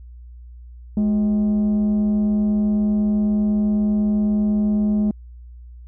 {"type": "tone with frequency modulation", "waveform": "sine", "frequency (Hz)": 210, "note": "G#3", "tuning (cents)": 19, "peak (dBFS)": -13, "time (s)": [0.97, 5.11], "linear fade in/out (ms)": 2, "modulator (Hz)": 162, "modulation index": 0.21, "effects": ["tanh soft clip ceiling -15 dBFS", "added 60 Hz sine -37 dBFS peak until 5.87 s"]}